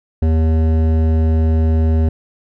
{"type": "tone with hard clipping", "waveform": "triangle", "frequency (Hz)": 79.9, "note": "D#2", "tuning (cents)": 47, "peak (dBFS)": -13, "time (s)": [0.22, 2.09], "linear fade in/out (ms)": 5, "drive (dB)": 17, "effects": []}